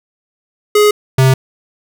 square tone pair in turn, 418.3 / 131.76 Hz, G#4 / C3, +12 / +12 cents, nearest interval octave + minor sixth, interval 2000 cents, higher first, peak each -7 dBFS, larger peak neither, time 0.75-0.91 / 1.18-1.34 s, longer neither, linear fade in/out 5 ms, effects none

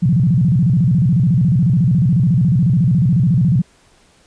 sine tone with vibrato, 146.83 Hz, D3, in tune, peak -10 dBFS, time 0.02-3.62 s, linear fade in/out 10 ms, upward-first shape square, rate 14 Hz, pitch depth 300 cents each way, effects pink hiss -52 dBFS RMS until 4.26 s + resampled to 22050 Hz

